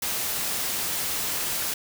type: noise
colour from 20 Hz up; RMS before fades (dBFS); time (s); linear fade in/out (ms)
white; -28; 0.02-1.74; 5
effects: none